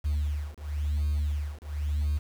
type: beating tone pair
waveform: sine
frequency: 73.42 / 74.38 Hz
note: D2 / D2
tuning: 0 / +23 cents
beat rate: 0.96 Hz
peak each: -28 dBFS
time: 0.04-2.19 s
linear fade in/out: 20 ms
effects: tanh soft clip ceiling -22 dBFS + 8-bit